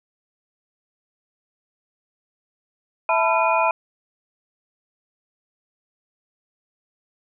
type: tone cluster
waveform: sine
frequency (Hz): 657 / 879 / 997 / 1356 / 2459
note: E5 / A5 / B5 / E6 / D#7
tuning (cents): -6 / -2 / +16 / +49 / -21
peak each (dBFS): -22 / -22 / -21 / -27 / -24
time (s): 3.09-3.71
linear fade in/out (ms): 2
effects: none